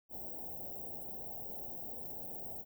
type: band-stop noise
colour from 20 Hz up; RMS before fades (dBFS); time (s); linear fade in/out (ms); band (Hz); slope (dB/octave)
white; -44; 0.09-2.65; 50; 850 to 16000; 96
effects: none